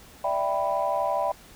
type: chord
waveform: sine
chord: E minor seventh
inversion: third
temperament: equal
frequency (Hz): 587.3 / 659.3 / 784 / 987.8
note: D5 / E5 / G5 / B5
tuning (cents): 0 / 0 / 0 / 0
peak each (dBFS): -28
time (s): 0.24-1.32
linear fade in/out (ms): 5
effects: tanh soft clip ceiling -14 dBFS + pink hiss -50 dBFS RMS until 1.55 s